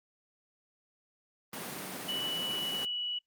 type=high-pass noise; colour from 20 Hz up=pink; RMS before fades=-40 dBFS; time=1.53-2.85 s; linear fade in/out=2 ms; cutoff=160 Hz; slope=24 dB/octave
type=tone with pitch glide; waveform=sine; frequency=2960 to 2940 Hz; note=F#7 to F#7; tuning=0 to -12 cents; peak=-32 dBFS; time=2.08-3.19 s; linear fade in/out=10 ms; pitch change=-12 cents; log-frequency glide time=2.2-2.97 s
effects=noise-tail reverb RT60 0.1 s tail -23 dB re dry + Opus 32 kbps